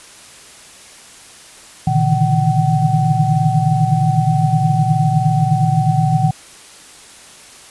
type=tone cluster; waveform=sine; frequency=118.5 / 141.8 / 153 / 161.2 / 757 Hz; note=A#2 / C#3 / D#3 / E3 / F#5; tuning=+29 / +40 / -29 / -38 / +39 cents; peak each=-18 dBFS; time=1.87-6.31 s; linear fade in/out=5 ms; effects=white hiss -40 dBFS RMS until 7.7 s + resampled to 24000 Hz